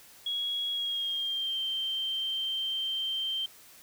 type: tone with pitch glide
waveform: sine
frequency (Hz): 3322 to 3136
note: G#7 to G7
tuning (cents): 0 to 0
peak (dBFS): -29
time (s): 0.26-3.46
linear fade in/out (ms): 5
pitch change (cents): -100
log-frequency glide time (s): 0.71-1.6
effects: white hiss -54 dBFS RMS until 3.82 s